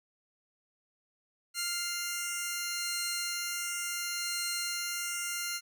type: tone pair together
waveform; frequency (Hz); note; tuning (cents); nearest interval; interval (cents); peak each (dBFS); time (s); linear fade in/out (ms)
10% pulse; 1396.9 / 2095; F6 / C7; 0 / +2; perfect fifth; 702; -27; 1.54-5.61; 50
effects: none